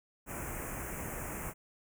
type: band-stop noise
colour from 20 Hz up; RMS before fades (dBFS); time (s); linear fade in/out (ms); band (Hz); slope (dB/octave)
pink; -40; 0.26-1.54; 50; 2500 to 6600; 48
effects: none